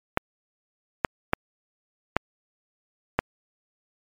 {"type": "clicks", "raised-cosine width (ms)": 0.5, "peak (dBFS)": -4, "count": 5, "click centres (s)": [0.174, 1.048, 1.334, 2.166, 3.19], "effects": ["MP3 96 kbps"]}